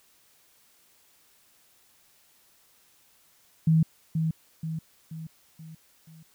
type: tone with echo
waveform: sine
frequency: 160.4 Hz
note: E3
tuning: 47 cents flat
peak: -17 dBFS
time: 3.67-3.83 s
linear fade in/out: 5 ms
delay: 480 ms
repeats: 5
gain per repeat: -6 dB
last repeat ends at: 6.23 s
effects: white hiss -62 dBFS RMS until 6.34 s